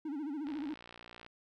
triangle tone with vibrato, 293.7 Hz, D4, in tune, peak -34 dBFS, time 0.05-0.74 s, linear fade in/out 5 ms, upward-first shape sine, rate 14 Hz, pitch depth 140 cents each way
click train, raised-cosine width 0.3 ms, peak -34 dBFS, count 48, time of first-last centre 0.47-1.264 s, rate 59.2 Hz
effects none

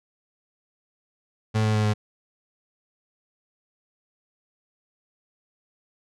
35% pulse tone with pitch steps, 109.1 / 108.03 / 106.98 / 105.93 Hz, A2 / A2 / A2 / G#2, -14 / -31 / -48 / +35 cents, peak -18 dBFS, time 1.54-1.94 s, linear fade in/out 20 ms, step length 100 ms, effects low-pass 7000 Hz 12 dB/octave

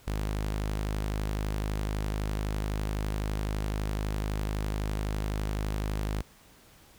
sawtooth tone, 51.91 Hz, G#1, in tune, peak -25 dBFS, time 0.07-6.22 s, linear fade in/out 5 ms, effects pink hiss -57 dBFS RMS until 6.98 s

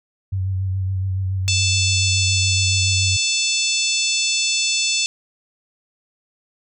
sine tone with vibrato, 94.7 Hz, F#2, 41 cents sharp, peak -19 dBFS, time 0.32-3.17 s, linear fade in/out 10 ms, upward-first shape sine, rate 7.1 Hz, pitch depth 31 cents each way
harmonic tone, 880 Hz, A5, in tune, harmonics 3 / 4 / 5 / 6 / 7 / 8 / 9, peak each -23 / -24 / -25 / -26 / -26 / -27 / -28 dBFS, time 1.48-5.06 s, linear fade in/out 0 ms
effects none

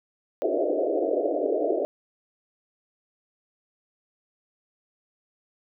white band-pass noise, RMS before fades -25 dBFS, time 0.42-1.85 s, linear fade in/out 0 ms, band 290 to 670 Hz, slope 96 dB/octave, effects none

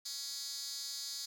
10% pulse tone with high-pass filter, 277.2 Hz, C#4, in tune, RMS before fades -42 dBFS, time 0.05-1.26 s, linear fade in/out 10 ms, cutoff 5100 Hz, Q 5.4, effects 12-bit

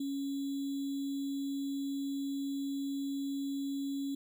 sine tone with sample-and-hold, 277.2 Hz, C#4, in tune, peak -33 dBFS, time 0-4.15 s, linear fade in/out 5 ms, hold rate 3675 Hz, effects none

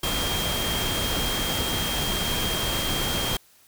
sine tone in noise, 3214 Hz, G7, 43 cents sharp, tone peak -29 dBFS, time 0.03-3.37 s, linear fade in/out 5 ms, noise pink, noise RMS -27 dBFS, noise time 0.03-3.37 s, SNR -5 dB, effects white hiss -57 dBFS RMS until 3.67 s

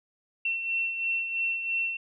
sine beating tone pair, 2706 / 2709 Hz, E7 / E7, +45 / +47 cents, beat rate 3 Hz, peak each -27 / -36 dBFS, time 0.45-1.97 s, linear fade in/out 5 ms, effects none

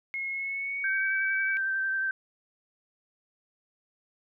sine tone with pitch glide, 2166 to 2283 Hz, C#7 to D7, -41 to -50 cents, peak -30 dBFS, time 0.14-1.57 s, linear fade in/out 0 ms, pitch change +91 cents, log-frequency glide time 0.3-1.13 s
sine tone with vibrato, 1561 Hz, G6, 8 cents flat, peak -26 dBFS, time 0.84-2.11 s, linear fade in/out 2 ms, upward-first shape triangle, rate 11 Hz, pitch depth 21 cents each way
effects none

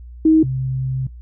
sine tone pair in turn, 316.9 / 131.03 Hz, D#4 / C3, +32 / +3 cents, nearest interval octave + minor third, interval 1529 cents, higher first, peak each -8 / -19 dBFS, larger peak first, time 0.25-0.43 / 0.43-1.07 s, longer second, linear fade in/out 5 ms, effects noise-tail reverb RT60 0.1 s tail -17 dB re dry + added 60 Hz sine -34 dBFS peak until 1.21 s

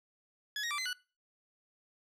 20% pulse tone with pitch steps, 1691 / 1878 / 1170 / 2048 / 1477 Hz, G#6 / A#6 / D6 / C7 / F#6, +31 / +12 / -7 / -38 / -3 cents, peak -29 dBFS, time 0.56-0.93 s, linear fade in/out 2 ms, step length 74 ms, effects noise-tail reverb RT60 0.3 s tail -20 dB re dry + low-pass 10000 Hz 12 dB/octave

